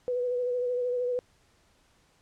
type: tone with vibrato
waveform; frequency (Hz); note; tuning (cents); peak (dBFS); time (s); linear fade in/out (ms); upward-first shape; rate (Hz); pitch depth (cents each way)
sine; 493.9; B4; 0; -26; 0.08-1.19; 0; sine; 13; 27
effects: pink hiss -65 dBFS RMS until 2.21 s + low-pass 9000 Hz 12 dB/octave